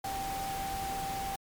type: tone in noise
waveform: sine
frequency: 781 Hz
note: G5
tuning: 7 cents flat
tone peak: -34 dBFS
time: 0.04-1.36 s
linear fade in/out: 5 ms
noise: pink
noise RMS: -40 dBFS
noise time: 0.04-1.36 s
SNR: +3 dB
effects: MP3 96 kbps